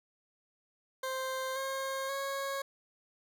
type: tone with pitch steps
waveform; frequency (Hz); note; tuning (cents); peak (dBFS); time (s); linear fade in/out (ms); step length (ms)
20% pulse; 523.3 / 536.2 / 549.3; C5 / C5 / C#5; 0 / +42 / -16; -29; 1.03-2.62; 5; 530
effects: none